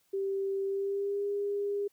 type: tone with pitch glide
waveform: sine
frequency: 390.8 to 405 Hz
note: G4 to G#4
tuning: -5 to -43 cents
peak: -29 dBFS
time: 0.13-1.88 s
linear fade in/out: 10 ms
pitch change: +62 cents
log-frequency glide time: 0.65-1.26 s
effects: white hiss -71 dBFS RMS until 1.92 s